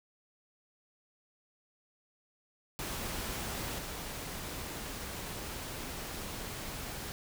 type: noise with level steps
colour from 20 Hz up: pink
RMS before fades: -38 / -41 dBFS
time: 2.79-7.12 s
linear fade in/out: 0 ms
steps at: 3.78 s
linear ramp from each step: 10 ms
effects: none